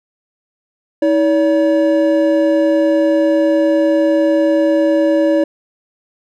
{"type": "tone pair together", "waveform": "triangle", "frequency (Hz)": [320, 569.8], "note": ["D#4", "C#5"], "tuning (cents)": [49, 48], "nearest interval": "minor seventh", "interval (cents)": 999, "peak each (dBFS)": -11, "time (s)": [1.02, 5.44], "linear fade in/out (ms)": 5, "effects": []}